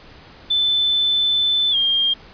sine tone with pitch glide, 3520 to 3209 Hz, A7 to G7, 0 to +40 cents, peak -15 dBFS, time 0.5-2.14 s, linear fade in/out 10 ms, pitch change -160 cents, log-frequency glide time 1.71-1.76 s, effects pink hiss -44 dBFS RMS until 2.33 s + resampled to 11025 Hz

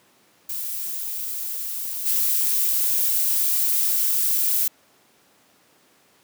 violet noise with level steps, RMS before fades -29 / -21 dBFS, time 0.49-4.68 s, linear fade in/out 5 ms, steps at 2.05 s, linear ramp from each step 20 ms, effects pink hiss -58 dBFS RMS until 6.23 s + high-pass 200 Hz 12 dB/octave

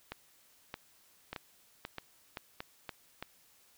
two click trains, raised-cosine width 0.3 ms, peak -23 / -23 dBFS, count 6 / 4, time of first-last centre 0.12-3.226 / 1.33-2.893 s, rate 1.61 / 1.92 Hz, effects white hiss -65 dBFS RMS until 3.77 s

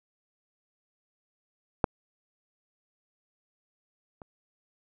clicks, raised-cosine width 1 ms, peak -7 / -30 dBFS, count 2, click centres 1.842 / 4.218 s, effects none

